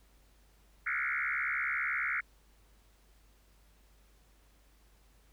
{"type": "tone with frequency modulation", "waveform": "sine", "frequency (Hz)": 1793, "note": "A6", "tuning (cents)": 32, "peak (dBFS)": -30, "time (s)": [0.86, 2.21], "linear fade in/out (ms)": 10, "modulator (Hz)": 69.2, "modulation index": 6.5, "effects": ["added 50 Hz sine -62 dBFS peak until 5.32 s", "pink hiss -68 dBFS RMS until 5.32 s"]}